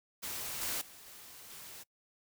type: noise with level steps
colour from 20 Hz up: white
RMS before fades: -40 / -36 / -54 / -52 / -49 dBFS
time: 0.22-1.84 s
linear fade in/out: 20 ms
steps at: 0.61 / 0.81 / 1.06 / 1.5 s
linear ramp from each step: 5 ms
effects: noise-tail reverb RT60 0.1 s tail -23 dB re dry